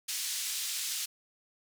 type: band-pass noise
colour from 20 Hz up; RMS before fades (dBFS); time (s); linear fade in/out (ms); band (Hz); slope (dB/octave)
white; -35; 0.08-1.06; 10; 2900 to 8800; 12
effects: none